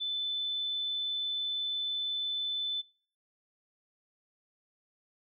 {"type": "tone", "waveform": "sine", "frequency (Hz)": 3514, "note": "A7", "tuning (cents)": -3, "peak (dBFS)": -31, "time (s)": [0, 2.82], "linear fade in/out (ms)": 20, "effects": ["noise-tail reverb RT60 0.6 s tail -26 dB re dry"]}